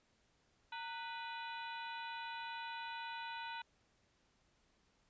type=harmonic tone with a mistuned harmonic; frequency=493.9 Hz; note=B4; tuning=in tune; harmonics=2 / 3 / 4 / 5 / 6 / 7 / 8; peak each=-45 / -49 / -57 / -52 / -56 / -57 / -55 dBFS; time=0.72-3.62 s; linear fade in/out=5 ms; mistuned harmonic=2; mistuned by=-120 cents; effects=pink hiss -75 dBFS RMS until 5.09 s + resampled to 16000 Hz